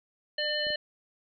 harmonic tone, 599 Hz, D5, 34 cents sharp, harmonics 1 / 3 / 5 / 7, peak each -33 / -33 / -33 / -33 dBFS, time 0.38-0.76 s, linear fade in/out 5 ms
clicks, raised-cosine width 2 ms, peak -33 dBFS, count 2, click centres 0.668 / 0.704 s
effects none

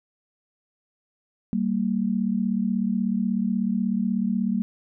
sine tone pair together, 193.53 / 229.9 Hz, G3 / A#3, -22 / -24 cents, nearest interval minor third, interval 298 cents, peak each -24 dBFS, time 1.53-4.62 s, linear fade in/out 0 ms, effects none

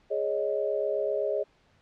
sine chord, Ab suspended fourth, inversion none, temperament equal, 415.3 / 554.4 / 622.3 Hz, Ab4 / Db5 / Eb5, 0 / 0 / 0 cents, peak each -30 dBFS, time 0.1-1.44 s, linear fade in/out 20 ms, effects pink hiss -64 dBFS RMS until 1.81 s + low-pass 4000 Hz 12 dB/octave

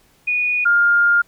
sine tone pair in turn, 2463 / 1408.2 Hz, D#7 / F6, -18 / +14 cents, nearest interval minor seventh, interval 968 cents, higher first, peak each -16 / -11 dBFS, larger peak second, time 0.27-0.65 / 0.65-1.22 s, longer second, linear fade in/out 10 ms, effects pink hiss -56 dBFS RMS until 1.27 s

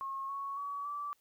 sine tone with pitch steps, 1084 / 1108.7 / 1134 / 1159.8 Hz, C#6 / C#6 / C#6 / D6, -39 / 0 / +39 / -22 cents, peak -36 dBFS, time 0.01-1.13 s, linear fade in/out 0 ms, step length 280 ms, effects white hiss -73 dBFS RMS until 1.2 s

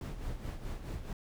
brown noise with tremolo, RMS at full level -37 dBFS, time 0.01-1.13 s, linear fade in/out 2 ms, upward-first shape sine, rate 4.7 Hz, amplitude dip 60%, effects none

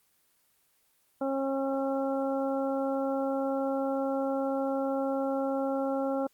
harmonic tone, 271.1 Hz, C#4, 38 cents flat, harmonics 1 / 2 / 3 / 4 / 5, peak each -31 / -30 / -36 / -46 / -41 dBFS, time 1.21-6.27 s, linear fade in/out 5 ms, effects white hiss -69 dBFS RMS until 6.33 s + Opus 24 kbps

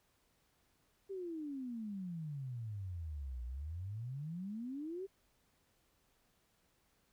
sine exponential two-way sweep, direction down then up, 399.3 to 58.7 to 399.3 Hz, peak -40 dBFS, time 1.09-5.07 s, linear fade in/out 20 ms, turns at 3.44 s, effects pink hiss -75 dBFS RMS until 7.12 s

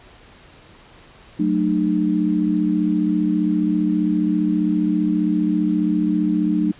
sine chord, D# diminished, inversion first, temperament equal with one note detuned, 185 / 220 / 303.3 Hz, F#3 / A3 / D#4, 0 / 0 / -44 cents, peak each -21 / -22 / -19 dBFS, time 1.39-6.72 s, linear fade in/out 10 ms, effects pink hiss -47 dBFS RMS until 6.79 s + resampled to 8000 Hz

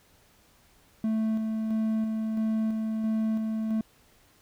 triangle tone with tremolo, 220 Hz, A3, in tune, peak -22 dBFS, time 1.04-3.81 s, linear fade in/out 2 ms, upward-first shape square, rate 1.5 Hz, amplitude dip 30%, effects pink hiss -61 dBFS RMS until 4.41 s

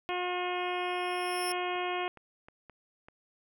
harmonic tone, 359.1 Hz, F4, 48 cents sharp, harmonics 1 / 2 / 3 / 4 / 5 / 6 / 7 / 8 / 9, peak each -35 / -35 / -38 / -44 / -45 / -42 / -41 / -44 / -46 dBFS, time 0.09-2.08 s, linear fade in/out 0 ms
20% pulse tone with exponential growth, 5370 Hz, E8, 31 cents sharp, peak -28 dBFS, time 0.55-1.52 s, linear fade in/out 2 ms, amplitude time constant 210 ms
clicks, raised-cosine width 0.5 ms, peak -35 dBFS, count 6, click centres 1.509 / 1.757 / 2.173 / 2.485 / 2.697 / 3.085 s
effects none

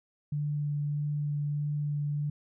sine tone with vibrato, 146.83 Hz, D3, in tune, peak -28 dBFS, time 0.32-2.3 s, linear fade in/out 5 ms, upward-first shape sine, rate 1.6 Hz, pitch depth 9 cents each way, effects none

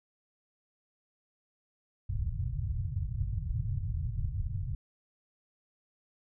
white low-pass noise, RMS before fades -33 dBFS, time 2.09-4.75 s, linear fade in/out 2 ms, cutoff 130 Hz, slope 48 dB/octave, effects none

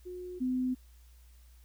sine tone pair in turn, 361.1 / 254.7 Hz, F#4 / C4, -42 / -46 cents, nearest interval tritone, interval 604 cents, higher first, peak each -39 / -28 dBFS, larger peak second, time 0.05-0.4 / 0.4-0.75 s, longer neither, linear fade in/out 20 ms, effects added 60 Hz sine -54 dBFS peak until 1.64 s + white hiss -67 dBFS RMS until 1.64 s

